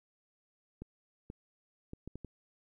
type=clicks; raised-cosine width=3 ms; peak=-30 dBFS; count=6; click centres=0.82 / 1.301 / 1.934 / 2.076 / 2.156 / 2.247 s; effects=12-bit